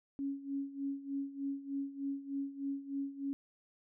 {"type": "tone with tremolo", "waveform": "sine", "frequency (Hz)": 277.2, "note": "C#4", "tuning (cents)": 0, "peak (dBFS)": -33, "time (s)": [0.19, 3.33], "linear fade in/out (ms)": 0, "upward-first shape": "sine", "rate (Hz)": 3.3, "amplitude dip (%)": 80, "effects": []}